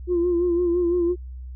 sine tone with vibrato, 348.7 Hz, F4, 3 cents flat, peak -17 dBFS, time 0.07-1.16 s, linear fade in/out 50 ms, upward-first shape sine, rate 5.9 Hz, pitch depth 48 cents each way, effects tanh soft clip ceiling -14 dBFS + added 63 Hz sine -33 dBFS peak until 1.55 s

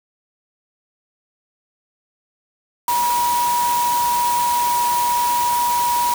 sine tone in noise, 964 Hz, B5, 42 cents flat, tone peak -16 dBFS, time 2.88-6.14 s, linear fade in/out 2 ms, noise white, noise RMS -26 dBFS, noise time 2.88-6.14 s, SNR +7 dB, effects none

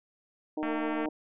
harmonic tone, 153.6 Hz, D#3, 22 cents flat, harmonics 2 / 3 / 4 / 5 / 6, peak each -31 / -40 / -39 / -43 / -45 dBFS, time 0.57-1.09 s, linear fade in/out 5 ms
click train, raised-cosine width 0.5 ms, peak -22 dBFS, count 98, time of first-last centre 0.63-1.057 s, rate 227 Hz
effects resampled to 8000 Hz

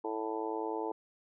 harmonic tone, 110 Hz, A2, in tune, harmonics 3 / 4 / 5 / 6 / 7 / 8 / 9, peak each -39 / -37 / -45 / -46 / -45 / -39 / -47 dBFS, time 0.04-0.92 s, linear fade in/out 5 ms, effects none

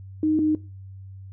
sine tone pair in turn, 310 / 308 Hz, D#4 / D#4, -6 / -17 cents, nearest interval unison, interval 11 cents, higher first, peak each -18 dBFS, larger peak neither, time 0.23-0.39 / 0.39-0.55 s, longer neither, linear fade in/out 2 ms, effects noise-tail reverb RT60 0.3 s tail -19 dB re dry + added 96 Hz sine -38 dBFS peak until 1.32 s

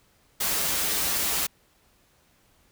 white noise with comb filter, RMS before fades -26 dBFS, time 0.4-1.47 s, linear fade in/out 10 ms, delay 8.2 ms, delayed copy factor -0.6, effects pink hiss -63 dBFS RMS until 2.71 s

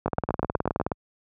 two click trains, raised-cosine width 1 ms, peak -11 / -9 dBFS, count 17 / 7, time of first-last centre 0.08-0.918 / 0.06-0.8 s, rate 19.1 / 8.11 Hz, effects high-pass 60 Hz 12 dB/octave

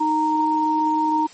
sine tone pair together, 310.6 / 928 Hz, D#4 / A#5, -3 / -8 cents, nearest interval octave + perfect fifth, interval 1895 cents, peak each -22 / -18 dBFS, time 0-1.27 s, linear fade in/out 10 ms, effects white hiss -45 dBFS RMS until 1.33 s + MP3 32 kbps

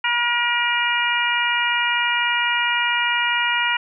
harmonic tone with a mistuned harmonic, 476.4 Hz, A#4, 38 cents sharp, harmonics 2 / 3 / 4 / 5 / 6, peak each -24 / -24 / -24 / -24 / -24 dBFS, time 0.04-3.77 s, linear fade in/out 5 ms, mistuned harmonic 2, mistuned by +15 cents, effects none

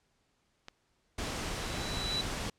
clicks, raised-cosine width 0.2 ms, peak -26 dBFS, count 2, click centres 0.684 / 1.514 s
pink noise, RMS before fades -36 dBFS, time 1.18-2.5 s, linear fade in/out 5 ms
sine tone with exponential growth, 3951 Hz, B7, in tune, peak -29 dBFS, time 1.19-2.21 s, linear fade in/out 0 ms, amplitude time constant 220 ms
effects pink hiss -74 dBFS RMS until 2.58 s + low-pass 8000 Hz 12 dB/octave

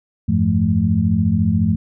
sine tone cluster, 88.1 / 102.2 / 173.2 / 217.2 Hz, F2 / G#2 / F3 / A3, +16 / -27 / -14 / -22 cents, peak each -21 / -19 / -19 / -18 dBFS, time 0.28-1.76 s, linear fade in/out 10 ms, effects none

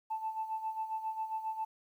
sine tone with tremolo, 880 Hz, A5, in tune, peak -31 dBFS, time 0.1-1.65 s, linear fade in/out 10 ms, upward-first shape sine, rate 7.4 Hz, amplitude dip 70%, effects tanh soft clip ceiling -27 dBFS + 11-bit

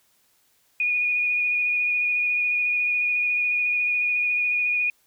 sine tone with vibrato, 2454 Hz, D#7, 25 cents flat, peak -20 dBFS, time 0.8-4.9 s, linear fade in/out 2 ms, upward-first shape square, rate 14 Hz, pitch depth 11 cents each way, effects white hiss -64 dBFS RMS until 5.06 s

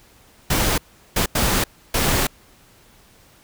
pink noise bursts at uneven times, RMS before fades -19 dBFS, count 4, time 0.5-0.78 / 1.16-1.26 / 1.35-1.64 / 1.94-2.27 s, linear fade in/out 5 ms, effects pink hiss -52 dBFS RMS until 3.43 s

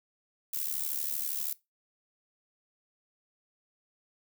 violet noise with amplitude modulation, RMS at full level -30 dBFS, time 0.53-1.53 s, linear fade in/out 5 ms, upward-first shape sine, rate 72.6 Hz, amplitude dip 80%, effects noise-tail reverb RT60 0.2 s tail -19 dB re dry

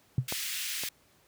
sine tone with exponential decay, 127 Hz, B2, 49 cents sharp, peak -18 dBFS, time 0.18-0.27 s, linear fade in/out 2 ms, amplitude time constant 19 ms
pink high-pass noise, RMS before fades -35 dBFS, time 0.28-0.89 s, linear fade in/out 5 ms, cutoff 2000 Hz, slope 24 dB/octave
clicks, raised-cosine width 1 ms, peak -20 / -26 dBFS, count 2, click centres 0.324 / 0.836 s
effects pink hiss -64 dBFS RMS until 1.27 s + high-pass 60 Hz 12 dB/octave

